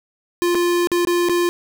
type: tone with dropouts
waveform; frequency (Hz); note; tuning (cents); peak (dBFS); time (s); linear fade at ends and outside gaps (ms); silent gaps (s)
square; 349.2; F4; 0; -16; 0.42-1.49; 0; 0.547-0.552 / 0.872-0.917 / 1.05-1.072 / 1.287-1.295
effects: none